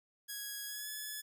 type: tone with pitch glide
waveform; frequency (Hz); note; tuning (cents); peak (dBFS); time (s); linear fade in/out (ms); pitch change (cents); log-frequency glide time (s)
5% pulse; 1661.2 to 1712.8; G#6 to A6; 0 to -47; -30; 0.28-1.22; 20; +53; 0.66-0.88
effects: none